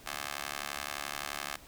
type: tone with high-pass filter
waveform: 15% pulse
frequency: 71.6 Hz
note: D2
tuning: 43 cents flat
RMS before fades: -39 dBFS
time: 0.06-1.56 s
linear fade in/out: 5 ms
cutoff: 1100 Hz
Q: 0.73
effects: pink hiss -54 dBFS RMS until 1.67 s